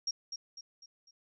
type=tone with echo; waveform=sine; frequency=5588 Hz; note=F8; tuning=in tune; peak=-30 dBFS; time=0.07-0.11 s; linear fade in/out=5 ms; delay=250 ms; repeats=4; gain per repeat=-7 dB; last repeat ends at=1.11 s; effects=none